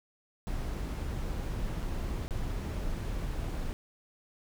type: noise with dropouts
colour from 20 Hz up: brown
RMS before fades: -34 dBFS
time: 0.47-3.73 s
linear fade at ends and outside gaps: 0 ms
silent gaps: 1.824-1.828 / 2.021-2.025 / 2.28-2.308 s
effects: none